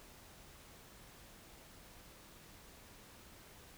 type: silence
effects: pink hiss -58 dBFS RMS until 3.77 s